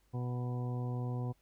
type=harmonic tone with a mistuned harmonic; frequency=123.47 Hz; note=B2; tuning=in tune; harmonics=1 / 2 / 3 / 4 / 5 / 6 / 7 / 8; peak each=-34 / -43 / -48 / -48 / -58 / -50 / -59 / -52 dBFS; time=0.13-1.33 s; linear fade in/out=20 ms; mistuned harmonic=7; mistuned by=+29 cents; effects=added 50 Hz sine -70 dBFS peak until 1.41 s + pink hiss -74 dBFS RMS until 1.41 s